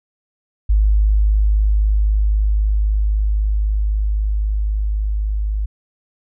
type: tone with level ramp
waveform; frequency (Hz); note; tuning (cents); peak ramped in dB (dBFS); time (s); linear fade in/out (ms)
sine; 51.91; G#1; 0; -10 to -17; 0.69-5.66; 10
effects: none